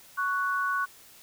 sine tone pair together, 1114.5 / 1480 Hz, C#6 / F#6, +9 / 0 cents, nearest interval perfect fourth, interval 491 cents, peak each -28 dBFS, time 0.17-0.86 s, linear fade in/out 20 ms, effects white hiss -53 dBFS RMS until 1.22 s

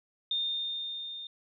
sine tone with level ramp, 3637 Hz, A#7, 43 cents flat, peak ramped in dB -27 to -39 dBFS, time 0.31-1.27 s, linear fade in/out 2 ms, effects none

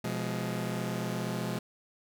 sawtooth chord, F diminished, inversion second, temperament just, 125.72 / 174.61 / 209.5 Hz, Cb3 / F3 / Ab3, +31 / 0 / +15 cents, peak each -32 dBFS, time 0.04-1.59 s, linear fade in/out 5 ms, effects none

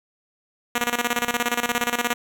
5% pulse tone with tremolo, 240 Hz, B3, 49 cents flat, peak -8 dBFS, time 0.75-2.14 s, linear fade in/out 5 ms, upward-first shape square, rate 17 Hz, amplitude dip 80%, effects none

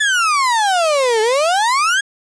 35% pulse exponential two-way sweep, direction down then up, 1760 to 425.5 to 1674 Hz, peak -11 dBFS, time 0-2.01 s, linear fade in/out 10 ms, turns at 1.21 s, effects resampled to 22050 Hz + 8-bit

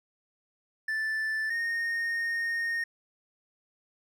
triangle tone pair in turn, 1760 / 1847.9 Hz, A6 / A#6, 0 / -16 cents, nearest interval minor second, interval 84 cents, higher second, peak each -26 dBFS, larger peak neither, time 0.88-1.5 / 1.5-2.84 s, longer second, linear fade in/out 5 ms, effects none

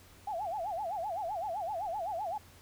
sine tone with vibrato, 754 Hz, F#5, 32 cents sharp, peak -33 dBFS, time 0.27-2.38 s, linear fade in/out 5 ms, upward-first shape sine, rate 7.8 Hz, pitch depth 240 cents each way, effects added 89 Hz sine -60 dBFS peak until 2.61 s + pink hiss -58 dBFS RMS until 2.61 s

